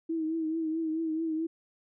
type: tone with vibrato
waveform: sine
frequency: 321 Hz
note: E4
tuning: 46 cents flat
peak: -28 dBFS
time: 0.09-1.47 s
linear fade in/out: 10 ms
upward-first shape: triangle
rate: 4.6 Hz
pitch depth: 55 cents each way
effects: none